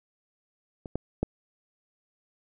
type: clicks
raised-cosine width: 2 ms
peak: -25 / -15 / -12 dBFS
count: 3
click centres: 0.858 / 0.956 / 1.23 s
effects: none